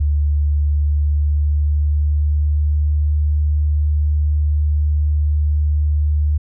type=tone with pitch glide; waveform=sine; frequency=73.42 to 74.66 Hz; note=D2 to D2; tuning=0 to +29 cents; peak=-13 dBFS; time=0-6.38 s; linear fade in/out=10 ms; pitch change=+29 cents; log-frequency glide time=0.59-3.1 s; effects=none